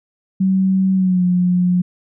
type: tone with pitch glide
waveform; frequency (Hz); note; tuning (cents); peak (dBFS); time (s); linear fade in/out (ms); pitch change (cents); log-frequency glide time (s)
sine; 190 to 179.34; F#3 to F3; +46 to +46; -12; 0.4-1.82; 10; -100; 0.94-1.24
effects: none